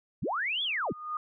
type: linear two-way sweep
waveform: sine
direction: up then down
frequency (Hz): 65 to 3482 to 65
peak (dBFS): -28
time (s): 0.22-0.93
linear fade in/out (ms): 10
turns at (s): 0.63
type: tone with exponential growth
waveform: sine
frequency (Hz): 1227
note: D#6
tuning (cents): -25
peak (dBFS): -28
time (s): 0.61-1.17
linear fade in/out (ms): 2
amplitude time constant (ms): 120
effects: none